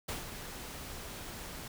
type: noise with ADSR envelope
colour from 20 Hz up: pink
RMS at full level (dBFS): -37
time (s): 0.08-1.68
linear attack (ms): 10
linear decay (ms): 140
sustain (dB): -7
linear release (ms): 4
effects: none